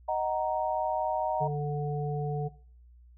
sine chord, D# minor, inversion none, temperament just, 622.3 / 746.7 / 933.4 Hz, D#5 / F#5 / A#5, 0 / +16 / +2 cents, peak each -31 dBFS, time 0.08-1.48 s, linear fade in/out 10 ms
harmonic tone, 146.83 Hz, D3, in tune, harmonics 1 / 3 / 5, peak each -30 / -35 / -37 dBFS, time 1.4-2.49 s, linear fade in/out 20 ms
effects noise-tail reverb RT60 0.5 s tail -20 dB re dry + added 60 Hz sine -52 dBFS peak until 3.17 s

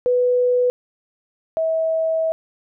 sine tone pair in turn, 494.9 / 645.9 Hz, B4 / E5, +4 / -35 cents, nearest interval perfect fourth, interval 461 cents, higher second, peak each -14 / -17 dBFS, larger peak first, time 0.06-0.7 / 1.57-2.32 s, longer second, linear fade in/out 0 ms, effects none

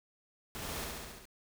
pink noise with echo, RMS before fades -42 dBFS, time 0.55-0.84 s, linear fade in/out 0 ms, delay 69 ms, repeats 6, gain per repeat -2 dB, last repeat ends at 1.254 s, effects none

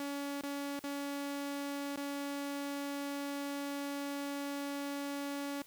sawtooth tone with dropouts, 282.7 Hz, C#4, 34 cents sharp, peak -33 dBFS, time 0-5.62 s, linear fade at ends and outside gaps 2 ms, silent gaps 0.412-0.434 / 0.792-0.839 / 1.96-1.974 s, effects white hiss -59 dBFS RMS until 5.66 s

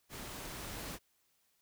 pink noise with level ramp, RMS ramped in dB -46 to -43 dBFS, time 0.09-0.99 s, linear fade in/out 50 ms, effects white hiss -75 dBFS RMS until 1.61 s

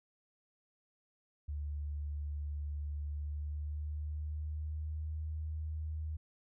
sine tone with pitch glide, 73.42 to 77.79 Hz, D2 to D#2, 0 to 0 cents, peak -36 dBFS, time 1.48-6.17 s, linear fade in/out 10 ms, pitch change +100 cents, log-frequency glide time 3.05-5.22 s, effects none

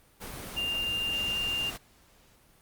sine tone in noise, 2797 Hz, F7, 2 cents sharp, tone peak -28 dBFS, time 0.56-1.71 s, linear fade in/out 20 ms, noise pink, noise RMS -40 dBFS, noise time 0.2-1.78 s, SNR +9 dB, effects pink hiss -61 dBFS RMS until 2.61 s + Opus 32 kbps

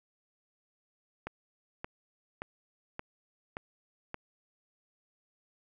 click train, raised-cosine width 0.5 ms, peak -22 dBFS, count 6, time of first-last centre 1.27-4.144 s, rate 1.74 Hz, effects none

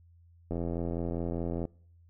click train, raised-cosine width 2 ms, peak -21 dBFS, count 98, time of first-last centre 0.51-1.653 s, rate 84.9 Hz, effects noise-tail reverb RT60 0.6 s tail -24 dB re dry + added 85 Hz sine -56 dBFS peak until 2.09 s

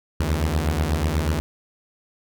sawtooth beating tone pair, 72.9 / 81.1 Hz, D2 / E2, -12 / -28 cents, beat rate 8.2 Hz, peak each -19 dBFS, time 0.2-1.4 s, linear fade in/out 0 ms, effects none

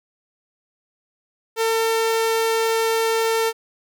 sawtooth tone, 450.9 Hz, A4, 42 cents sharp, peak -14 dBFS, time 1.56-3.53 s, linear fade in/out 50 ms, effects none

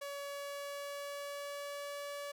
sawtooth tone with pitch glide, 566 to 572.6 Hz, C#5 to D5, +36 to -44 cents, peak -37 dBFS, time 0.01-2.32 s, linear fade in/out 10 ms, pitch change +20 cents, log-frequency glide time 0.21-1.99 s, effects none

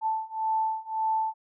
sine beating tone pair, 880 / 881.8 Hz, A5 / A5, 0 / +4 cents, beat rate 1.8 Hz, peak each -29 / -28 dBFS, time 0.01-1.34 s, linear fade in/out 50 ms, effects none

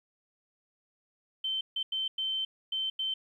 sine tone bursts at uneven times, 3094 Hz, G7, 23 cents flat, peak -29 dBFS, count 6, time 1.44-1.61 / 1.76-1.83 / 1.92-2.08 / 2.18-2.45 / 2.72-2.9 / 2.99-3.14 s, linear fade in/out 5 ms, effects 11-bit

